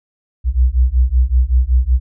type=beating tone pair; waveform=sine; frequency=60 / 65.3 Hz; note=B1 / C2; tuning=-49 / -3 cents; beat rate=5.3 Hz; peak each=-13 dBFS; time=0.44-2 s; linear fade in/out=50 ms; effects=none